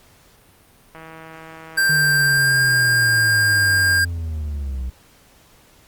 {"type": "click train", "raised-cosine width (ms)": 0.5, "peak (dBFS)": -24, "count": 490, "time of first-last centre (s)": [0.95, 3.987], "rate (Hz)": 161}
{"type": "tone with pitch glide", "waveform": "square", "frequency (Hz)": [1578, 1604.7], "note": ["G6", "G6"], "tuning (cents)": [11, 40], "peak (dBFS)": -15, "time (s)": [1.77, 4.05], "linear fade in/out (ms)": 10, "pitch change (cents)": 29, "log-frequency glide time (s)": [2.25, 2.57]}
{"type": "linear sweep", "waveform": "triangle", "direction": "down", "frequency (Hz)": [152.1, 61.74], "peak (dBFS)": -21, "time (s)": [1.89, 4.9], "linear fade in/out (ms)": 5}
{"effects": ["pink hiss -52 dBFS RMS until 5.87 s", "Opus 48 kbps"]}